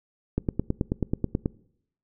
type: click train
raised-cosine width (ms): 3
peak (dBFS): -11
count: 11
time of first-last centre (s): 0.38-1.459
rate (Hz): 9.27
effects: noise-tail reverb RT60 0.7 s tail -22 dB re dry

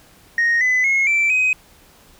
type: tone with pitch steps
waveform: sine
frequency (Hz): 1864.7 / 2010 / 2167 / 2336 / 2518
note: A#6 / B6 / C#7 / D7 / D#7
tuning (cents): 0 / +30 / -40 / -10 / +20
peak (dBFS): -12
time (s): 0.38-1.53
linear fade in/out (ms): 2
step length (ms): 230
effects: tanh soft clip ceiling -12 dBFS + pink hiss -50 dBFS RMS until 2.19 s

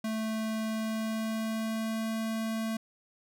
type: tone with pitch glide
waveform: square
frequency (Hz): 220 to 222.7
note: A3 to A3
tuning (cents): 0 to +21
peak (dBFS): -31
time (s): 0.04-2.77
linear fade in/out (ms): 5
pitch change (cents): +21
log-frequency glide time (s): 0.67-2.12
effects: none

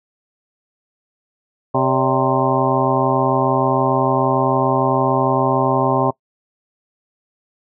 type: harmonic tone with a mistuned harmonic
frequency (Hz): 130.81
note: C3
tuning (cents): 0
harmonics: 1 / 2 / 3 / 4 / 5 / 6 / 7 / 8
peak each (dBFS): -22 / -22 / -22 / -22 / -22 / -22 / -22 / -22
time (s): 1.74-6.11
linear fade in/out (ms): 10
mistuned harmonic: 4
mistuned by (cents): +140
effects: noise-tail reverb RT60 0.1 s tail -22 dB re dry

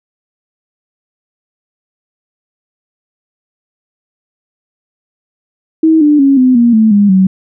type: tone with pitch steps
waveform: sine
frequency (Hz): 319.7 / 296.6 / 275.1 / 255.2 / 236.8 / 219.6 / 203.7 / 189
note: D#4 / D4 / C#4 / C4 / A#3 / A3 / G#3 / F#3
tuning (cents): +47 / +17 / -13 / -43 / +27 / -3 / -33 / +37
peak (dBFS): -4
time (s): 5.83-7.27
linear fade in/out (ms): 5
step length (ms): 180
effects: none

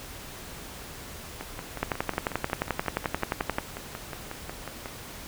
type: two click trains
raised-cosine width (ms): 0.5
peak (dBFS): -20 / -10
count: 20 / 21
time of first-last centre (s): 1.41-4.858 / 1.83-3.584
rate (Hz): 5.51 / 11.4
effects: pink hiss -42 dBFS RMS until 5.27 s

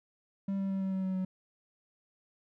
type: tone with pitch steps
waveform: triangle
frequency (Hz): 196 / 194.42 / 192.86 / 191.3 / 189.76 / 188.23 / 186.72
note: G3 / G3 / G3 / G3 / F#3 / F#3 / F#3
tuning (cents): 0 / -14 / -28 / -42 / +44 / +30 / +16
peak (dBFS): -28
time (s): 0.48-1.25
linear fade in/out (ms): 5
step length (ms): 110
effects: none

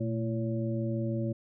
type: harmonic tone with a mistuned harmonic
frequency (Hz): 112.5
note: A2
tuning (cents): +39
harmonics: 1 / 2 / 3 / 5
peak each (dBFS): -31 / -34 / -36 / -38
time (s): 0-1.33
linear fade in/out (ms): 10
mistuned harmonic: 1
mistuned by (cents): +95
effects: none

